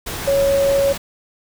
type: tone in noise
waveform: sine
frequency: 554.4 Hz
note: C#5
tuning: in tune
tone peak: -13 dBFS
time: 0.27-0.93 s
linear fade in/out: 10 ms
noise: pink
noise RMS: -27 dBFS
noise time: 0.06-0.98 s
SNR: +11 dB
effects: none